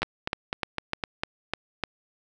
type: two click trains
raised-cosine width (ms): 0.3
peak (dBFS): -10 / -11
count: 7 / 5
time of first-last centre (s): 0.03-1.837 / 0.02-1.038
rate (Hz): 3.32 / 3.93
effects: none